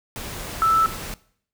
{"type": "tone in noise", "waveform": "sine", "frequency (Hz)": 1318.5, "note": "E6", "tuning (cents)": 0, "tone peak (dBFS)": -15, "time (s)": [0.62, 0.86], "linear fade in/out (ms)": 0, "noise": "pink", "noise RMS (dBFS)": -33, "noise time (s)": [0.16, 1.14], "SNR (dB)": 15, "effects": ["noise-tail reverb RT60 0.6 s tail -20 dB re dry"]}